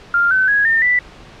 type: tone with pitch steps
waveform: sine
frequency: 1396.9 / 1523.3 / 1661.2 / 1811.6 / 1975.5 Hz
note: F6 / F#6 / G#6 / A#6 / B6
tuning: 0 / +50 / 0 / -50 / 0 cents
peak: -11 dBFS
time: 0.14-0.99 s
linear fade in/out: 2 ms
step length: 170 ms
effects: pink hiss -40 dBFS RMS until 1.4 s + low-pass 4000 Hz 12 dB/octave